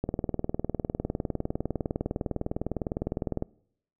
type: click train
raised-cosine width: 2 ms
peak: -15 dBFS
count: 68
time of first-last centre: 0.04-3.424 s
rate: 19.8 Hz
effects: noise-tail reverb RT60 0.7 s tail -24 dB re dry